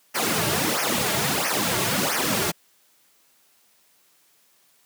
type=noise with flanger; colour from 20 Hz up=pink; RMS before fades=-23 dBFS; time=0.14-2.52 s; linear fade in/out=20 ms; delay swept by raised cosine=0.25 to 4.05 ms; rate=1.5 Hz; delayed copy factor=-1; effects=white hiss -61 dBFS RMS until 4.85 s + high-pass 150 Hz 12 dB/octave